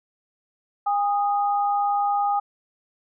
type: tone pair together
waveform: sine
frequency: 811.7 / 1242 Hz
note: G#5 / D#6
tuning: -40 / -3 cents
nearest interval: perfect fifth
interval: 737 cents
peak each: -20 / -27 dBFS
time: 0.86-2.4 s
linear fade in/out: 10 ms
effects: none